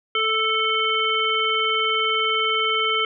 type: harmonic tone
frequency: 440 Hz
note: A4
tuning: in tune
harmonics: 1 / 3 / 5 / 7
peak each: -27 / -23 / -25 / -23 dBFS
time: 0.15-3.05 s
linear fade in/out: 2 ms
effects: none